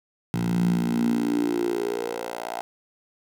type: tone with high-pass filter sweep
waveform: 10% pulse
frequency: 58.27 Hz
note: A#1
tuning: in tune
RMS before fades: -25 dBFS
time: 0.34-2.61 s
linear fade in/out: 0 ms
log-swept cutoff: 140 to 690 Hz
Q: 6.7
effects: none

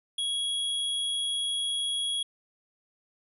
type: tone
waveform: square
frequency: 3323 Hz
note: G#7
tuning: in tune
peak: -28 dBFS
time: 0.18-2.23 s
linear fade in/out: 5 ms
effects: resampled to 32000 Hz

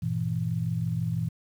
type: chord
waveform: sine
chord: E diminished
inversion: first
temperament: just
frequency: 98.89 / 118.67 / 164.81 Hz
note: G2 / Bb2 / E3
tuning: +16 / +31 / 0 cents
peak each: -34 / -29 / -29 dBFS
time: 0.02-1.29 s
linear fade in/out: 10 ms
effects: 9-bit

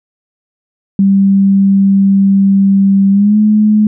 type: tone with pitch glide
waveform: sine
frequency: 196 to 212.5 Hz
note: G3 to G#3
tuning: 0 to +40 cents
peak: -5 dBFS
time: 0.99-3.87 s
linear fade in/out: 2 ms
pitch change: +140 cents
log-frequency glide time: 3.11-3.37 s
effects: none

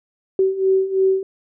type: beating tone pair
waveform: sine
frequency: 380 / 383 Hz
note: F#4 / G4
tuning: +46 / -40 cents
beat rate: 3 Hz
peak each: -20 / -16 dBFS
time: 0.39-1.23 s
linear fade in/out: 2 ms
effects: none

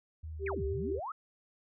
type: tone with vibrato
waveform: sine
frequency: 77.9 Hz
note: D#2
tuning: 3 cents sharp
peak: -39 dBFS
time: 0.23-1 s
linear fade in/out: 10 ms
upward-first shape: square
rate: 4 Hz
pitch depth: 25 cents each way
type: tone with tremolo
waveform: sine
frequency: 392 Hz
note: G4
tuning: in tune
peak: -33 dBFS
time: 0.39-1 s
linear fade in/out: 50 ms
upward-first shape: triangle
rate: 4.2 Hz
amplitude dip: 30%
type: exponential two-way sweep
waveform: sine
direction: down then up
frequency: 2637 to 59 to 1362 Hz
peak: -36 dBFS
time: 0.46-1.12 s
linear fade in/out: 5 ms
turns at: 0.65 s
effects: none

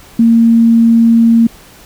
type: tone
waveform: sine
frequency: 230 Hz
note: A#3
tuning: 23 cents flat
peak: -4 dBFS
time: 0.19-1.47 s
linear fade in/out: 5 ms
effects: pink hiss -39 dBFS RMS until 1.85 s

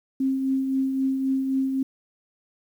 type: tone with tremolo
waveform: sine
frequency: 266.5 Hz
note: C4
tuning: 32 cents sharp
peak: -19 dBFS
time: 0.2-1.83 s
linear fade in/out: 5 ms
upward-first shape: triangle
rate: 3.8 Hz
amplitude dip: 45%
effects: 9-bit

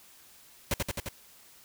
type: noise with echo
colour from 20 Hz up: pink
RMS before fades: -28 dBFS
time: 0.71-0.74 s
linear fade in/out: 2 ms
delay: 87 ms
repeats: 4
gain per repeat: -2 dB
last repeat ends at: 1.088 s
effects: white hiss -56 dBFS RMS until 1.64 s

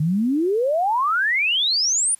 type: exponential sweep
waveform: sine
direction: up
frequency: 146.3 to 9790 Hz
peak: -17 dBFS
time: 0-2.15 s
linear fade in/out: 5 ms
effects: white hiss -55 dBFS RMS until 2.19 s + resampled to 32000 Hz

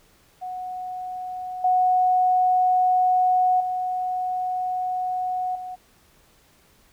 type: tone with level steps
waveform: sine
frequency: 735 Hz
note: F#5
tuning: 12 cents flat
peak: -29 / -16 / -23 / -31 dBFS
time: 0.41-5.76 s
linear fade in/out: 20 ms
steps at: 1.64 / 3.6 / 5.55 s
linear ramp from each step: 5 ms
effects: pink hiss -58 dBFS RMS until 6.92 s

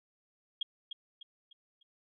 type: tone with echo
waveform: sine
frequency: 3263 Hz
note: G#7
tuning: 31 cents flat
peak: -30 dBFS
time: 0.61-0.63 s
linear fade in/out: 5 ms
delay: 300 ms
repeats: 4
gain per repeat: -8 dB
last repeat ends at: 1.83 s
effects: none

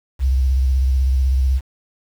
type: tone with vibrato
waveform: sine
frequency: 65.41 Hz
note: C2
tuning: in tune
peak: -13 dBFS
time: 0.19-1.61 s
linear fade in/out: 50 ms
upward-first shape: square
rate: 16 Hz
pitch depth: 60 cents each way
effects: 7-bit

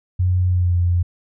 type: tone with pitch glide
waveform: sine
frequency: 90.9 to 87.85 Hz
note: F#2 to F2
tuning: -30 to +11 cents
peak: -14 dBFS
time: 0.19-1.03 s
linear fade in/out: 10 ms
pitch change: -59 cents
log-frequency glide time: 0.47-0.75 s
effects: none

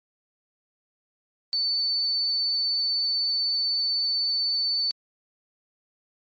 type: tone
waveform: sine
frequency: 4508 Hz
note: C#8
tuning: 28 cents sharp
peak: -22 dBFS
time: 1.53-4.91 s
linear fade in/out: 0 ms
effects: MP3 32 kbps

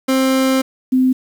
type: tone pair in turn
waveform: 30% pulse / sine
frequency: 263.7 / 257.7 Hz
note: C4 / C4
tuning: +14 / -26 cents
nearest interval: unison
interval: 40 cents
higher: first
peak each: -10 dBFS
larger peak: neither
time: 0.08-0.62 / 0.92-1.13 s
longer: first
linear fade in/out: 10 ms
effects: 7-bit

